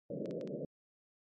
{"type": "band-pass noise", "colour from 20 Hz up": "white", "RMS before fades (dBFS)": -41, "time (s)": [0.1, 0.65], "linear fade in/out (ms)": 2, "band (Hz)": [130, 600], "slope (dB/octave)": 96}
{"type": "clicks", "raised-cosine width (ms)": 0.2, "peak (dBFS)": -36, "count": 4, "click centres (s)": [0.258, 0.31, 0.412, 0.475]}
{"effects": ["AAC 64 kbps"]}